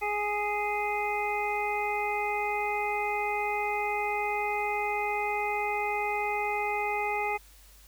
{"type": "harmonic tone", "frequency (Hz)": 415.3, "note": "G#4", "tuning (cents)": 0, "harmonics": [1, 2, 3, 5, 6], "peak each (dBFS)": [-34, -30, -39, -34, -36], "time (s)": [0.01, 7.38], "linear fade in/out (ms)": 20, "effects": ["added 50 Hz sine -54 dBFS peak until 7.87 s", "white hiss -57 dBFS RMS until 7.87 s"]}